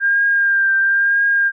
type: tone with vibrato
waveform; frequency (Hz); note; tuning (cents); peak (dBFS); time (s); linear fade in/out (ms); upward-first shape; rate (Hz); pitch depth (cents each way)
sine; 1600; G6; +35; -12; 0-1.52; 50; triangle; 1; 30
effects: none